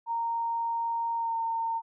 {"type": "tone with pitch glide", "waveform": "sine", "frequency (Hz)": [926, 912.7], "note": ["A#5", "A#5"], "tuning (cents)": [-12, -37], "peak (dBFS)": -27, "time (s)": [0.06, 1.82], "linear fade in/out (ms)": 50, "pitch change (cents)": -25, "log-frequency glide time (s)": [1.16, 1.35], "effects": []}